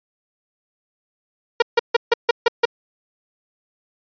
sawtooth tone bursts, 470.2 Hz, A#4, 15 cents sharp, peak -7 dBFS, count 7, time 1.6-2.654 s, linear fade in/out 5 ms, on 22 ms, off 150 ms, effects resampled to 11025 Hz

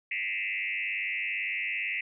sine tone with frequency modulation, 2342 Hz, D7, 5 cents flat, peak -29 dBFS, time 0.11-2.01 s, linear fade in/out 5 ms, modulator 97.8 Hz, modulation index 3.9, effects none

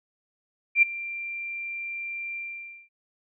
sine tone with ADSR envelope, 2369 Hz, D7, 14 cents sharp, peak -12 dBFS, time 0.75-2.89 s, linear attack 74 ms, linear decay 11 ms, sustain -19 dB, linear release 530 ms, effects none

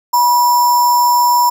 sine tone with sample-and-hold, 973 Hz, B5, 26 cents flat, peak -8 dBFS, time 0.13-1.5 s, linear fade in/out 10 ms, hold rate 6300 Hz, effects none

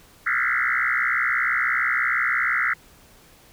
sine tone with frequency modulation, 1696 Hz, G#6, 36 cents sharp, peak -19 dBFS, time 0.26-2.74 s, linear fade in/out 10 ms, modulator 63 Hz, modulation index 6.2, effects pink hiss -52 dBFS RMS until 3.52 s

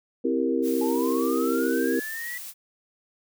sine chord, C dominant seventh, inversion none, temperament equal, 261.6 / 329.6 / 392 / 466.2 Hz, C4 / E4 / G4 / Bb4, 0 / 0 / 0 / 0 cents, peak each -26 / -27 / -29 / -27 dBFS, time 0.24-2 s, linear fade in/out 10 ms
blue noise, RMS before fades -38 dBFS, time 0.62-2.54 s, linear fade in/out 50 ms
sine linear sweep, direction up, 840 to 1975.5 Hz, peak -32 dBFS, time 0.81-2.38 s, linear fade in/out 5 ms
effects none

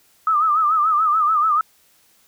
sine tone with vibrato, 1244.5 Hz, D#6, in tune, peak -14 dBFS, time 0.27-1.61 s, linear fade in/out 2 ms, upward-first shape sine, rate 6.9 Hz, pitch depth 98 cents each way, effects white hiss -57 dBFS RMS until 2.27 s

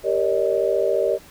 sine chord, Eb dominant seventh, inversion first, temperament equal with one note detuned, 392 / 466.2 / 568 / 622.3 Hz, G4 / Bb4 / Db5 / Eb5, 0 / 0 / +42 / 0 cents, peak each -23 dBFS, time 0.03-1.19 s, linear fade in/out 50 ms, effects pink hiss -47 dBFS RMS until 1.3 s

